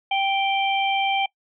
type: harmonic tone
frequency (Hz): 784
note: G5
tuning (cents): 0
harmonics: 1 / 3 / 4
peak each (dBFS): -21 / -26 / -27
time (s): 0.11-1.26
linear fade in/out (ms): 5
effects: noise-tail reverb RT60 0.1 s tail -24 dB re dry

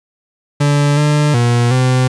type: tone with pitch steps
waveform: 40% pulse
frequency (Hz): 144.8 / 148.7 / 119.8 / 128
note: D3 / D3 / A#2 / C3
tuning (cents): -24 / +22 / +48 / -38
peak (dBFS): -9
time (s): 0.6-2.08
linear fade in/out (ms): 10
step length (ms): 370
effects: resampled to 22050 Hz + 8-bit

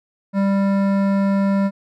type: tone with hard clipping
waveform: triangle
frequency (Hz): 197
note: G3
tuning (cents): +9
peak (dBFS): -17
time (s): 0.33-1.71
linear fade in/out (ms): 50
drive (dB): 18
effects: none

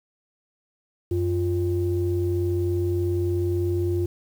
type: tone pair together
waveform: sine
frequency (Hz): 92.49 / 349.2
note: F#2 / F4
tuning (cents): 0 / 0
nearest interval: octave + major seventh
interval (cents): 2300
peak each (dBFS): -23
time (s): 1.11-4.06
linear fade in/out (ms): 5
effects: tanh soft clip ceiling -14 dBFS + 8-bit

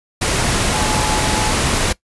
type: tone in noise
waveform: sine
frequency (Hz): 856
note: A5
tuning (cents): -48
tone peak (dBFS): -23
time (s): 0.73-1.52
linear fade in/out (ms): 10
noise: pink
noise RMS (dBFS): -17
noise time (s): 0.21-1.93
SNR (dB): -9
effects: noise-tail reverb RT60 0.1 s tail -20 dB re dry + resampled to 24000 Hz

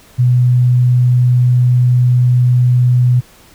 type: tone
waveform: sine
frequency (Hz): 124.1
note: B2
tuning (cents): +9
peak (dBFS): -7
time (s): 0.18-3.21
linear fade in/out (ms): 20
effects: pink hiss -44 dBFS RMS until 3.54 s

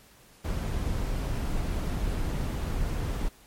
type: noise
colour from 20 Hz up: brown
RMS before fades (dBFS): -29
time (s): 0.44-3.29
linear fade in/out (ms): 10
effects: pink hiss -56 dBFS RMS until 3.46 s + MP3 64 kbps

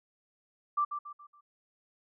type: tone with echo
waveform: sine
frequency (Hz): 1174.7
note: D6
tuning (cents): 0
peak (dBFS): -25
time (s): 0.77-0.85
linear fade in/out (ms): 10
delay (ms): 140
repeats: 4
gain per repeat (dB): -8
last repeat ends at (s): 1.41
effects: none

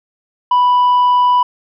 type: tone with tanh clipping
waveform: triangle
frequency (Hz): 987.8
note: B5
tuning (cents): 0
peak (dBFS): -9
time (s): 0.51-1.43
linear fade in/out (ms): 5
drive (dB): 7
effects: none

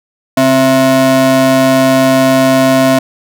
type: ring-modulated tone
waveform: square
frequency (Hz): 199.6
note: G3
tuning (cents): +32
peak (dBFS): -4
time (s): 0.37-2.99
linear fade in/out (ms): 5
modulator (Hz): 463
effects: none

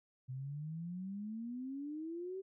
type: exponential sweep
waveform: sine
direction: up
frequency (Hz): 126.2 to 389.9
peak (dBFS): -40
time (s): 0.28-2.42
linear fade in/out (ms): 20
effects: none

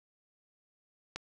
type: click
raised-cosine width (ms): 0.2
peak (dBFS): -20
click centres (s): 1.16
effects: none

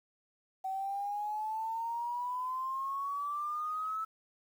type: exponential sweep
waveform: sine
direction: up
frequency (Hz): 758 to 1312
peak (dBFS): -33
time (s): 0.64-4.05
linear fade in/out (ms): 10
effects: 10-bit

